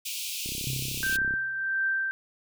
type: high-pass noise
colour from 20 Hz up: pink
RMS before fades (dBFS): -34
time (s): 0.05-1.17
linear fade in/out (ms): 10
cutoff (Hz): 2400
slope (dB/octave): 96
type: click train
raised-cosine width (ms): 3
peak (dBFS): -27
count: 30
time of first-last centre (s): 0.46-1.339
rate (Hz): 33
type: tone with exponential decay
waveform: sine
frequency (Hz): 130.81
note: C3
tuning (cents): 0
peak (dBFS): -30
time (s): 0.67-1.82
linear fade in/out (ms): 0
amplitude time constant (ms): 250
type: tone with tremolo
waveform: sine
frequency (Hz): 1566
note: G6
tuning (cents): -2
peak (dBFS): -23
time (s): 1.03-2.11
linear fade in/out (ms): 0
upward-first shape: triangle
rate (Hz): 1.5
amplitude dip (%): 55
effects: none